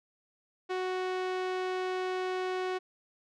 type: tone with low-pass filter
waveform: sawtooth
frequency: 370 Hz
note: F#4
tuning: in tune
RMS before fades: -33 dBFS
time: 0.69-2.79 s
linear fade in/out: 20 ms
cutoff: 3700 Hz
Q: 0.64
effects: none